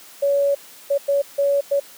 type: tone bursts at uneven times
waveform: sine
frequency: 563 Hz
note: C#5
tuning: 27 cents sharp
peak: -15 dBFS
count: 5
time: 0.22-0.55 / 0.9-0.98 / 1.08-1.22 / 1.38-1.61 / 1.71-1.8 s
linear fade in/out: 10 ms
effects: white hiss -44 dBFS RMS until 1.97 s + high-pass 200 Hz 12 dB/octave